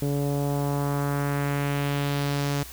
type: tone with low-pass filter sweep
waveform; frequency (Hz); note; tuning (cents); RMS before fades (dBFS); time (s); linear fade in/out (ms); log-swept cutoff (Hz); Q
sawtooth; 142.4; C#3; +47; -26; 0.02-2.63; 2; 450 to 6800; 1.5
effects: added 61 Hz sine -45 dBFS peak until 2.72 s + white hiss -43 dBFS RMS until 2.72 s